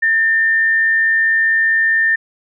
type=tone with frequency modulation; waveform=sine; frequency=1800 Hz; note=A6; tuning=39 cents sharp; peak=-11 dBFS; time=0.02-2.16 s; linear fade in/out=10 ms; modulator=84.6 Hz; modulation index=0.3; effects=none